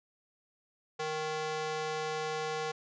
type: tone with high-pass filter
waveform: square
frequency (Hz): 155.56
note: D#3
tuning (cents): 0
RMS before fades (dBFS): -35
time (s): 0.99-2.72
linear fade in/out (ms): 10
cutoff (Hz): 520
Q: 1.2
effects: resampled to 16000 Hz